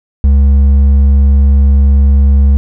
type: tone with hard clipping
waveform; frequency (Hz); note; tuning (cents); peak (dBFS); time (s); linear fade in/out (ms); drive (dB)
sine; 69.3; C#2; 0; -5; 0.24-2.57; 0; 4
effects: none